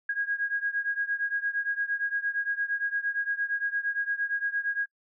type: beating tone pair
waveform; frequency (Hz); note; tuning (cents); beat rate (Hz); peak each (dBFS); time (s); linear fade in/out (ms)
sine; 1637 / 1645.7; G#6 / G#6; -25 / -16; 8.7; -29 / -31; 0.09-4.86; 5
effects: noise-tail reverb RT60 0.1 s tail -23 dB re dry